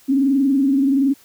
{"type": "tone with frequency modulation", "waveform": "sine", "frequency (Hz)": 273.1, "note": "C#4", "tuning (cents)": -26, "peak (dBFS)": -13, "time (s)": [0.08, 1.14], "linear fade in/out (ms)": 20, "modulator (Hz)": 21.2, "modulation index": 0.64, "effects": ["white hiss -51 dBFS RMS until 1.24 s"]}